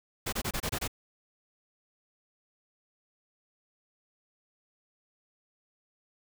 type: noise bursts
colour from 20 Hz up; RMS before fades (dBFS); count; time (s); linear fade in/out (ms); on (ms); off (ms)
pink; -32; 7; 0.26-0.878; 10; 66; 26
effects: none